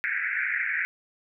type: band-pass noise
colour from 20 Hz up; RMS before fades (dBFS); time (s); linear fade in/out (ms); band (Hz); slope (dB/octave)
pink; -28; 0.04-0.85; 0; 1500 to 2300; 96
effects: none